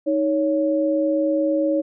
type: tone pair together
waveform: sine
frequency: 313.2 / 558 Hz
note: D#4 / C#5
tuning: +11 / +11 cents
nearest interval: minor seventh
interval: 1000 cents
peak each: -20 dBFS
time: 0.06-1.82 s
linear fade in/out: 20 ms
effects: none